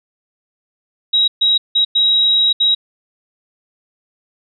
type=tone bursts at uneven times; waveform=sine; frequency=3832 Hz; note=A#7; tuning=47 cents sharp; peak=-10 dBFS; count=5; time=1.13-1.28 / 1.41-1.58 / 1.75-1.85 / 1.95-2.53 / 2.6-2.75 s; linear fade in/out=10 ms; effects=none